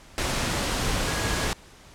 sine tone in noise, 1658 Hz, G#6, 3 cents flat, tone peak -35 dBFS, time 1.07-1.47 s, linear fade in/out 0 ms, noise pink, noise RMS -26 dBFS, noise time 0.18-1.53 s, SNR -12 dB, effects pink hiss -50 dBFS RMS until 1.94 s + low-pass 9000 Hz 12 dB/octave

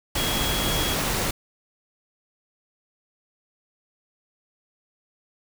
sine tone in noise, 3315 Hz, G#7, 4 cents flat, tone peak -29 dBFS, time 0.17-0.94 s, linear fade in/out 5 ms, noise pink, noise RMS -25 dBFS, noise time 0.15-1.31 s, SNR -7 dB, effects none

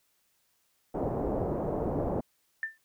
white low-pass noise, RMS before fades -31 dBFS, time 0.94-2.21 s, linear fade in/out 10 ms, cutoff 660 Hz, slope 24 dB/octave
sine tone with exponential decay, 1783 Hz, A6, 22 cents sharp, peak -26 dBFS, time 2.63-2.78 s, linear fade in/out 1 ms, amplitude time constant 31 ms
effects white hiss -72 dBFS RMS until 2.84 s

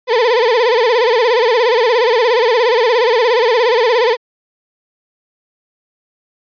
35% pulse tone with vibrato, 471.2 Hz, A#4, 19 cents sharp, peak -8 dBFS, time 0.07-4.17 s, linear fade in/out 50 ms, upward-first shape sine, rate 17 Hz, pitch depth 140 cents each way, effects resampled to 11025 Hz

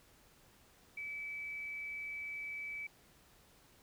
sine tone with amplitude modulation, 2300 Hz, D7, 37 cents flat, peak -39 dBFS, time 0.97-2.87 s, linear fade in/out 5 ms, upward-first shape sine, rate 160 Hz, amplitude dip 25%, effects pink hiss -65 dBFS RMS until 3.82 s

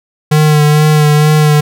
square tone with vibrato, 151.2 Hz, D#3, 49 cents flat, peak -6 dBFS, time 0.31-1.61 s, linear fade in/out 10 ms, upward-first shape sine, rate 2.2 Hz, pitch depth 24 cents each way, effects none

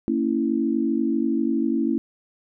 sine chord, A# diminished, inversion none, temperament equal with one note detuned, 229.2 / 277.2 / 329.6 Hz, A#3 / C#4 / E4, -29 / 0 / 0 cents, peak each -24 dBFS, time 0.08-1.98 s, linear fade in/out 0 ms, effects none

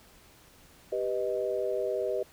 sine chord, G augmented, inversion none, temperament equal, 392 / 493.9 / 622.3 Hz, G4 / B4 / D#5, 0 / 0 / 0 cents, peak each -32 / -32 / -32 dBFS, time 0.92-2.23 s, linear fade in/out 5 ms, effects pink hiss -57 dBFS RMS until 2.32 s

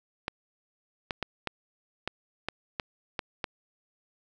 clicks, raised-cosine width 0.3 ms, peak -14 dBFS, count 9, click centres 0.281 / 1.108 / 1.227 / 1.473 / 2.076 / 2.486 / 2.798 / 3.192 / 3.442 s, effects none

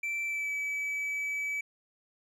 triangle tone with pitch glide, 2337 to 2293 Hz, D7 to D7, -9 to -42 cents, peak -29 dBFS, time 0.03-1.61 s, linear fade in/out 5 ms, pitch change -33 cents, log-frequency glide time 0.25-0.52 s, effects none

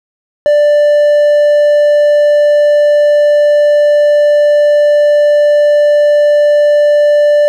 triangle tone, 589 Hz, D5, 5 cents sharp, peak -3 dBFS, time 0.46-7.48 s, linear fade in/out 0 ms, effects none

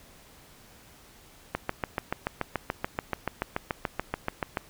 click train, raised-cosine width 0.5 ms, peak -12 dBFS, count 22, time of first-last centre 1.55-4.572 s, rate 6.95 Hz, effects pink hiss -54 dBFS RMS until 4.69 s

